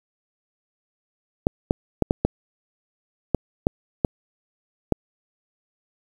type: clicks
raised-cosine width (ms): 2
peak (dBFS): -4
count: 9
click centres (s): 1.469 / 1.709 / 2.023 / 2.109 / 2.25 / 3.347 / 3.669 / 4.048 / 4.923
effects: 7-bit